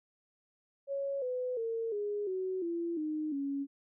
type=tone with pitch steps; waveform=sine; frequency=554.4 / 502.5 / 455.5 / 412.9 / 374.3 / 339.3 / 307.6 / 278.8 Hz; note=C#5 / B4 / A#4 / G#4 / F#4 / F4 / D#4 / C#4; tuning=0 / +30 / -40 / -10 / +20 / -50 / -20 / +10 cents; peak=-32 dBFS; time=0.87-3.67 s; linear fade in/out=50 ms; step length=350 ms; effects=none